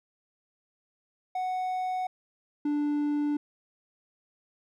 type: tone pair in turn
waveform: triangle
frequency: 740 / 293.7 Hz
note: F#5 / D4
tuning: 0 / 0 cents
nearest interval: octave + major third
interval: 1600 cents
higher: first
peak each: -26 / -23 dBFS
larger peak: second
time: 1.35-2.07 / 2.65-3.37 s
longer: neither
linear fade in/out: 5 ms
effects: none